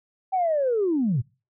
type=linear sweep; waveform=sine; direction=down; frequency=776 to 103.1 Hz; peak=-19 dBFS; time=0.32-1.22 s; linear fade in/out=20 ms; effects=noise-tail reverb RT60 0.3 s tail -23 dB re dry + tanh soft clip ceiling -15 dBFS